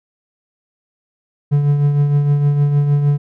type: tone with tremolo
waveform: triangle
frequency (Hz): 144.5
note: D3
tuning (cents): -28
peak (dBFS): -7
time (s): 1.51-3.18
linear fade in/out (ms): 20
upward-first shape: triangle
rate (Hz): 6.5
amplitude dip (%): 50
effects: none